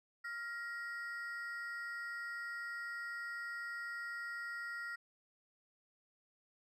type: ring-modulated tone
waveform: triangle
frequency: 1644 Hz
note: G#6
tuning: 18 cents flat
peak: -36 dBFS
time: 0.24-4.96 s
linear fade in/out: 10 ms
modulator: 248 Hz
effects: none